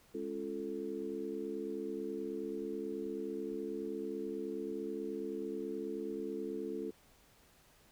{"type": "harmonic tone with a mistuned harmonic", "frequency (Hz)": 69.3, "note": "C#2", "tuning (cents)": 0, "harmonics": [3, 4, 5, 6], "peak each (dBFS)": [-46, -43, -42, -41], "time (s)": [0.14, 6.91], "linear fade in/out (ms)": 10, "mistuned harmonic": 6, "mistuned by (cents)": 100, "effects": ["pink hiss -65 dBFS RMS until 7.91 s"]}